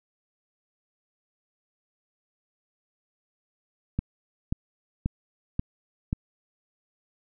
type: click train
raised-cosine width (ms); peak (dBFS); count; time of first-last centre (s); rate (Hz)
5; -13; 5; 3.99-6.129; 1.87
effects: none